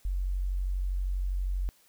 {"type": "tone", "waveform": "sine", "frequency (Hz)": 46.25, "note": "F#1", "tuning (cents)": 0, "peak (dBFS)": -27, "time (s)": [0.05, 1.69], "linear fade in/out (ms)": 0, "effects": ["white hiss -63 dBFS RMS until 1.88 s"]}